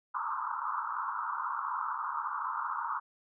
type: band-pass noise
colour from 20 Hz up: pink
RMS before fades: -35 dBFS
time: 0.14-3 s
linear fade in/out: 10 ms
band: 900 to 1400 Hz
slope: 96 dB/octave
effects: none